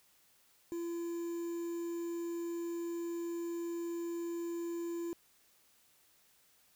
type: tone with quantisation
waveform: triangle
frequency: 340 Hz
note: F4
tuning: 46 cents flat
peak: -34 dBFS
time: 0.72-5.13 s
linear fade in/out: 0 ms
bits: 9
effects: white hiss -68 dBFS RMS until 6.75 s